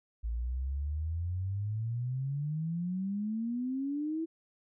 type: exponential sweep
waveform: sine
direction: up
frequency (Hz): 55 to 330.7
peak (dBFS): -31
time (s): 0.23-4.26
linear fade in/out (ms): 20
effects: none